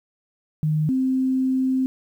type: tone pair in turn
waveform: sine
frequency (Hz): 153.9 / 260.9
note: D#3 / C4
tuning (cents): -19 / -5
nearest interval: major sixth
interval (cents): 914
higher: second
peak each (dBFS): -18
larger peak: neither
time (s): 0.63-0.89 / 0.89-1.86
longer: second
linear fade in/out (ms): 0
effects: 9-bit